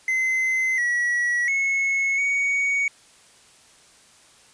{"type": "tone with pitch steps", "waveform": "triangle", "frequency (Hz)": [2056, 1929, 2188, 2239], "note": ["C7", "B6", "C#7", "C#7"], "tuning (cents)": [-31, -41, -23, 17], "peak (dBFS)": -18, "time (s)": [0.08, 2.88], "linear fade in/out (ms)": 2, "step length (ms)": 700, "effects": ["white hiss -53 dBFS RMS until 4.53 s", "resampled to 22050 Hz"]}